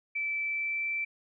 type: tone with pitch glide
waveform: sine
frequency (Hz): 2320 to 2333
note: D7 to D7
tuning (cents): -22 to -12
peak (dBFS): -29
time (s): 0.15-1.05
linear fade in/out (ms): 10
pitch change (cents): +10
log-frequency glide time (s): 0.42-0.85
effects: none